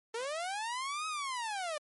sawtooth linear two-way sweep, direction up then down, 440 to 1281 to 581 Hz, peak -31 dBFS, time 0.14-1.78 s, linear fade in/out 5 ms, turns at 1.07 s, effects MP3 48 kbps

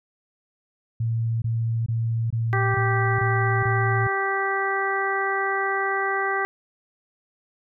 sine tone bursts, 114.3 Hz, A#2, 34 cents flat, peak -21 dBFS, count 7, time 1-4.072 s, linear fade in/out 5 ms, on 420 ms, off 22 ms
harmonic tone, 390.8 Hz, G4, 5 cents flat, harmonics 1 / 2 / 3 / 4 / 5, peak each -28 / -28 / -28 / -28 / -28 dBFS, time 2.53-6.45 s, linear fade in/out 0 ms
effects none

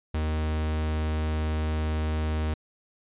45% pulse tone, 77.78 Hz, D#2, in tune, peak -25 dBFS, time 0.14-2.54 s, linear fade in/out 5 ms, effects resampled to 8000 Hz

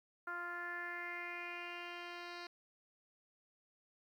10% pulse tone with low-pass filter sweep, 349 Hz, F4, 1 cent flat, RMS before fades -45 dBFS, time 0.27-2.47 s, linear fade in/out 5 ms, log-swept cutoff 1400 to 4000 Hz, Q 5, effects 12-bit

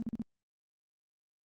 sine tone bursts, 227.1 Hz, A#3, 45 cents flat, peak -32 dBFS, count 4, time 0-0.219 s, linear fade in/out 0 ms, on 24 ms, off 41 ms, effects Opus 32 kbps

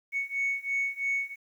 sine beating tone pair, 2217 / 2220 Hz, C#7 / C#7, 0 / +2 cents, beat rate 3 Hz, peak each -30 / -29 dBFS, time 0.12-1.36 s, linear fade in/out 50 ms, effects tanh soft clip ceiling -22 dBFS + 10-bit

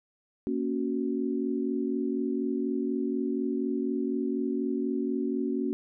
sine chord, F# major, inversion first, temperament equal, 233.1 / 277.2 / 370 Hz, A#3 / C#4 / F#4, 0 / 0 / 0 cents, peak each -31 / -30 / -32 dBFS, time 0.47-5.73 s, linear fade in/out 0 ms, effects none

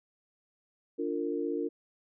sine chord, Bb major, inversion first, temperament equal with one note detuned, 293.7 / 349.2 / 457.4 Hz, D4 / F4 / Bb4, 0 / 0 / -33 cents, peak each -34 dBFS, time 0.98-1.69 s, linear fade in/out 20 ms, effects none

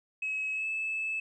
sine tone with pitch glide, 2566 to 2612 Hz, E7 to E7, -47 to -17 cents, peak -29 dBFS, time 0.22-1.2 s, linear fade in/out 5 ms, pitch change +30 cents, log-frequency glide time 0.53-0.67 s, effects tanh soft clip ceiling -26 dBFS

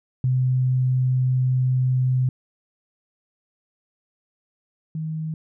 sine tone pair in turn, 128.2 / 157.79 Hz, C3 / D#3, -35 / +25 cents, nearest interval major third, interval 360 cents, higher second, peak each -17 / -25 dBFS, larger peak first, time 0.24-2.29 / 4.95-5.34 s, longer first, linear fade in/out 2 ms, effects none

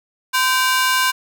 sawtooth ring-modulated tone, 1292 Hz, E6, 35 cents flat, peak -8 dBFS, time 0.33-1.12 s, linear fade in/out 20 ms, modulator 266 Hz, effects none

